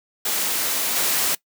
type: noise with level steps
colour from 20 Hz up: white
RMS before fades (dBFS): -23 / -21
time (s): 0.25-1.35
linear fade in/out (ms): 5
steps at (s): 0.96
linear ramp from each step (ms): 2
effects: noise-tail reverb RT60 0.1 s tail -21 dB re dry + high-pass 200 Hz 12 dB/octave